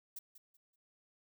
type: noise with echo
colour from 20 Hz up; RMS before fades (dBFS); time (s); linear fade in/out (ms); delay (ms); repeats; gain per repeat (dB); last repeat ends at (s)
violet; -45; 0.16-0.19; 5; 190; 3; -12; 0.76
effects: none